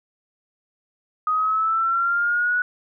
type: linear sweep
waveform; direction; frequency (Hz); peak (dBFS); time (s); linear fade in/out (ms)
sine; up; 1244.5 to 1476; -18; 1.27-2.62; 2
effects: none